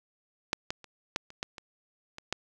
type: clicks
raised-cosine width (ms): 0.2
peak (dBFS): -9 / -14 / -30 / -11 / -30 / -15 / -25 / -24 / -12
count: 9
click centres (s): 0.531 / 0.705 / 0.843 / 1.161 / 1.304 / 1.429 / 1.582 / 2.184 / 2.326
effects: none